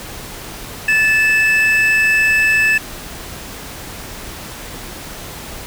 triangle tone pair together, 1744.7 / 2621 Hz, A6 / E7, -15 / -11 cents, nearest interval perfect fifth, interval 704 cents, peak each -12 dBFS, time 0.88-2.78 s, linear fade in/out 5 ms, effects pink hiss -31 dBFS RMS until 5.66 s

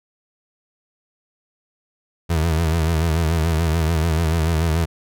30% pulse tone with vibrato, 81.2 Hz, E2, 26 cents flat, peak -14 dBFS, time 2.29-4.86 s, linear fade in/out 20 ms, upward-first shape sine, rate 6.9 Hz, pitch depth 79 cents each way, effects none

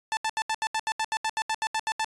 sawtooth tone bursts, 880 Hz, A5, in tune, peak -21 dBFS, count 16, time 0.12-2.045 s, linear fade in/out 0 ms, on 50 ms, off 75 ms, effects resampled to 22050 Hz

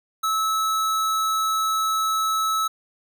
square tone, 1300 Hz, E6, 24 cents flat, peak -21 dBFS, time 0.23-2.68 s, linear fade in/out 10 ms, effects none

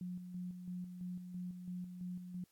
sine tone with tremolo, 180 Hz, F#3, 47 cents flat, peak -40 dBFS, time 0.01-2.44 s, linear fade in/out 2 ms, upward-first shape square, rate 3 Hz, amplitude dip 50%, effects white hiss -75 dBFS RMS until 2.51 s + AAC 64 kbps

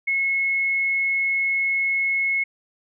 sine tone, 2180 Hz, C#7, 29 cents flat, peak -19 dBFS, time 0.07-2.44 s, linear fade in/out 10 ms, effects none

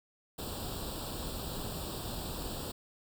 pink noise with comb filter, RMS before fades -39 dBFS, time 0.38-2.72 s, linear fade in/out 10 ms, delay 0.24 ms, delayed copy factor +0.85, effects none

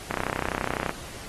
click train, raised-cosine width 0.5 ms, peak -11 dBFS, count 26, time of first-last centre 0.11-0.894 s, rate 31.9 Hz, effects pink hiss -41 dBFS RMS until 1.28 s + AAC 32 kbps

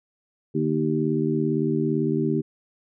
harmonic tone with a mistuned harmonic, 77.78 Hz, D#2, in tune, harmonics 2 / 3 / 4 / 5, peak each -26 / -26 / -26 / -26 dBFS, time 0.54-2.42 s, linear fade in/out 20 ms, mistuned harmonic 2, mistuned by -64 cents, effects none

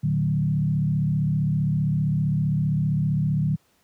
sine tone with frequency modulation, 150.7 Hz, D3, 45 cents sharp, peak -19 dBFS, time 0.03-3.56 s, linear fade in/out 10 ms, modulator 35.3 Hz, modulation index 1, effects pink hiss -64 dBFS RMS until 3.83 s + high-pass 80 Hz 12 dB/octave

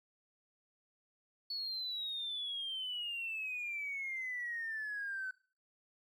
triangle exponential sweep, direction down, 4435 to 1510 Hz, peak -34 dBFS, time 1.5-5.31 s, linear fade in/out 5 ms, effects noise-tail reverb RT60 0.4 s tail -23 dB re dry + tanh soft clip ceiling -35 dBFS

